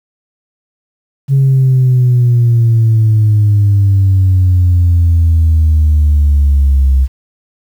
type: exponential sweep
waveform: sine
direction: down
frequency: 137.8 to 65.41 Hz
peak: -4 dBFS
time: 1.28-7.08 s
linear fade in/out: 50 ms
effects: tanh soft clip ceiling -3 dBFS + 7-bit